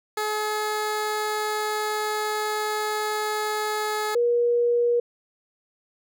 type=tone pair in turn; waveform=15% pulse / sine; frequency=425.8 / 477.9 Hz; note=G#4 / A#4; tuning=+43 / +43 cents; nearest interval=major second; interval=200 cents; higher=second; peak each=-18 dBFS; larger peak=neither; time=0.17-4.15 / 4.15-5 s; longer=first; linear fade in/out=5 ms; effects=none